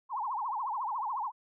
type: tone with vibrato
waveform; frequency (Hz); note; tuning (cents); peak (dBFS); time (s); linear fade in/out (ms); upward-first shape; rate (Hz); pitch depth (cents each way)
sine; 951; A#5; +34; -31; 0.09-1.32; 50; triangle; 14; 290
effects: none